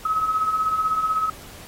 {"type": "beating tone pair", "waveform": "sine", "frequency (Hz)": [1267, 1283], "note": ["D#6", "E6"], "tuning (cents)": [31, -47], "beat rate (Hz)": 16, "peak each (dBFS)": [-28, -20], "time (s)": [0.05, 1.3], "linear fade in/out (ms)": 5, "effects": ["pink hiss -43 dBFS RMS until 1.67 s", "AAC 48 kbps"]}